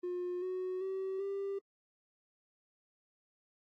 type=tone with pitch steps; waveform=triangle; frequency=357.3 / 369.5 / 382.1 / 395.1 Hz; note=F4 / F#4 / G4 / G4; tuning=+40 / -2 / -44 / +14 cents; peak=-32 dBFS; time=0.03-1.59 s; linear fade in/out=10 ms; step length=390 ms; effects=tanh soft clip ceiling -30 dBFS + AAC 48 kbps